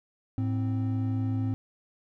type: tone pair together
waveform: triangle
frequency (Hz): 107.42 / 261.6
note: A2 / C4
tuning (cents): -41 / 0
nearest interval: octave + minor third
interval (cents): 1541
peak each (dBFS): -25 / -29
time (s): 0.38-1.54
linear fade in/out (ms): 0
effects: none